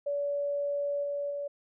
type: tone with level steps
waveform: sine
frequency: 572 Hz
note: D5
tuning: 46 cents flat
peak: -28 / -30 / -32 dBFS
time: 0.06-1.48 s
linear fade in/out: 10 ms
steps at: 1.03 / 1.3 s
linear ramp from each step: 10 ms
effects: none